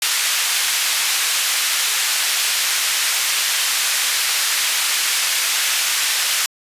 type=band-pass noise; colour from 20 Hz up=pink; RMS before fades=-19 dBFS; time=0.02-6.46 s; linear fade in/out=2 ms; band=2000 to 13000 Hz; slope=12 dB/octave; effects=resampled to 32000 Hz